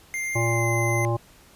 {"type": "tone with pitch glide", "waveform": "square", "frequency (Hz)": [2102, 2068], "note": ["C7", "C7"], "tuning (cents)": [7, -21], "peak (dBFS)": -27, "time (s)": [0.14, 1.05], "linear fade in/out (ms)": 0, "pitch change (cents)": -28, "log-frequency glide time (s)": [0.43, 0.66]}
{"type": "harmonic tone", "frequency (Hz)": 116.54, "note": "A#2", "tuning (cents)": 0, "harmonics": [1, 3, 5, 7, 9], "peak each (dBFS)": [-23, -28, -30, -31, -33], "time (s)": [0.35, 1.17], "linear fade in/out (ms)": 10}
{"effects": ["pink hiss -53 dBFS RMS until 1.55 s", "resampled to 32000 Hz"]}